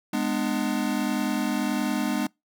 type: chord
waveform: square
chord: G# diminished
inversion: none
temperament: just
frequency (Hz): 207.7 / 249.2 / 299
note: G#3 / B3 / D4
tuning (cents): 0 / +16 / +31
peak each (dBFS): -29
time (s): 0.13-2.27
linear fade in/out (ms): 5
effects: noise-tail reverb RT60 0.2 s tail -26 dB re dry